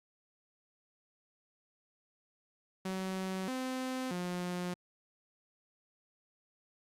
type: tone with pitch steps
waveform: sawtooth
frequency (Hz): 188.6 / 258.1 / 178.4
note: F#3 / C4 / F3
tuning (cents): +33 / -23 / +37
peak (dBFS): -31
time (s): 2.85-4.74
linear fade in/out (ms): 5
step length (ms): 630
effects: low-pass 12000 Hz 12 dB/octave + Opus 48 kbps